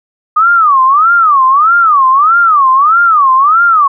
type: tone with vibrato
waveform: sine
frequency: 1207 Hz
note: D6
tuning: 47 cents sharp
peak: -4 dBFS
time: 0.36-3.88 s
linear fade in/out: 10 ms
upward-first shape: sine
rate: 1.6 Hz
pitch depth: 260 cents each way
effects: none